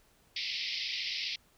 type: band-pass noise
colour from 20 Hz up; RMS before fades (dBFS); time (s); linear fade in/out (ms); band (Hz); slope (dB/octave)
white; -36; 0.36-1.36; 5; 2000 to 5300; 96
effects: pink hiss -66 dBFS RMS until 1.57 s